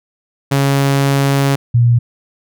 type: tone pair in turn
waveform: sawtooth / sine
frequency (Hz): 138.59 / 119.2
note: C#3 / A#2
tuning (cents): 0 / +39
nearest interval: minor third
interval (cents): 261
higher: first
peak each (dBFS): -7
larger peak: neither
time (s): 0.51-1.56 / 1.74-1.99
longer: first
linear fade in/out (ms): 10
effects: none